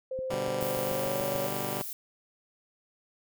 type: tone with pitch glide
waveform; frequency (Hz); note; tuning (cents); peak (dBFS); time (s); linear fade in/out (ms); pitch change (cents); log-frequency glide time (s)
sine; 521 to 558.4; C5 to C#5; -7 to +13; -31; 0.11-1.47; 5; +120; 0.85-1.22
type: click train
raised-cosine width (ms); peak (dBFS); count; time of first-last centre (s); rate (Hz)
3; -30; 9; 0.19-1.354; 6.87
type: chord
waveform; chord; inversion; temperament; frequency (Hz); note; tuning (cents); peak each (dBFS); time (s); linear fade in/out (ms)
10% pulse; G major; first; just; 122.5 / 147 / 196; B2 / D3 / G3; -14 / +2 / 0; -29 / -30 / -28; 0.3-1.82; 5
type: noise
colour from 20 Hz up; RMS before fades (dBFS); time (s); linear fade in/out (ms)
violet; -38; 0.61-1.93; 0
effects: none